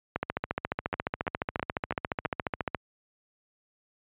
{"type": "two click trains", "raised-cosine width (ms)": 0.5, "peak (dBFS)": [-15, -13], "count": [5, 38], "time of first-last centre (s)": [[0.94, 2.251], [0.16, 2.747]], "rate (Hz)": [3.05, 14.3], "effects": ["high-pass 60 Hz 12 dB/octave", "resampled to 8000 Hz"]}